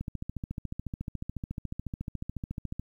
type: click train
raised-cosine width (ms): 5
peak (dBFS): -22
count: 40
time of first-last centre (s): 0.01-2.796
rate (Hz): 14
effects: 10-bit